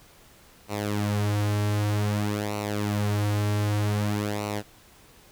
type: tone with flanger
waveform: sawtooth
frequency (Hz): 103.83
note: G#2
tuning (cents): 0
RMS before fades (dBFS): -26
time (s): 0.68-4.63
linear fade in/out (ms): 50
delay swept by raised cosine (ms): 0.59 to 5.59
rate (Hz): 0.53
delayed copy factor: -0.7
effects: pink hiss -54 dBFS RMS until 5.31 s